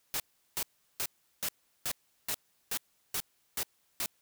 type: noise bursts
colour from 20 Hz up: white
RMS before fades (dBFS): -33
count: 10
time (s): 0.14-4.06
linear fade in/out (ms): 0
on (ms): 59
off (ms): 370
effects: white hiss -72 dBFS RMS until 4.21 s